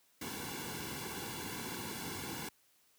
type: noise with comb filter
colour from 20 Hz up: pink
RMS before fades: -42 dBFS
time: 0.21-2.49 s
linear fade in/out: 5 ms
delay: 1.6 ms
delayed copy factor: -0.8
effects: white hiss -70 dBFS RMS until 2.98 s + high-pass 80 Hz 12 dB/octave